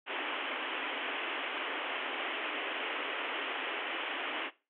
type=band-pass noise; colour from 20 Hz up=white; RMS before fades=-37 dBFS; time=0.06-4.51 s; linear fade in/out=50 ms; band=260 to 3200 Hz; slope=96 dB/octave; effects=noise-tail reverb RT60 0.3 s tail -19 dB re dry